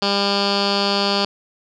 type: tone with low-pass filter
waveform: 10% pulse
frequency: 200 Hz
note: G3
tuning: 35 cents sharp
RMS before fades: -19 dBFS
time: 0.02-1.25 s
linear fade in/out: 2 ms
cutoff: 4400 Hz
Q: 8.5
effects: none